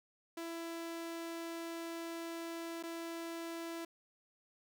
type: tone with dropouts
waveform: sawtooth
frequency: 333.4 Hz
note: E4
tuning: 20 cents sharp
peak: -37 dBFS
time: 0.37-3.85 s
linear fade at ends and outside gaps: 5 ms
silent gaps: 2.828-2.835 s
effects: none